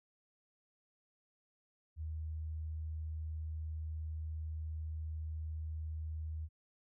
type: tone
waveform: sine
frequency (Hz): 78.6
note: D#2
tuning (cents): +18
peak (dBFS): -38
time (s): 1.96-6.49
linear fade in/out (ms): 50
effects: none